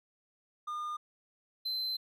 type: tone pair in turn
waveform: triangle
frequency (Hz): 1213 / 4080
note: D#6 / C8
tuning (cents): -44 / -44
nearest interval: octave + major sixth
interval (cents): 2100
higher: second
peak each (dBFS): -33 / -31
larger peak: second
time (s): 0.67-0.97 / 1.65-1.97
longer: second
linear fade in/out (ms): 10
effects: none